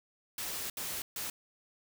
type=noise bursts at uneven times; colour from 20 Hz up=white; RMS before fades=-38 dBFS; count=3; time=0.38-0.7 / 0.77-1.02 / 1.16-1.3 s; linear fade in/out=2 ms; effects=none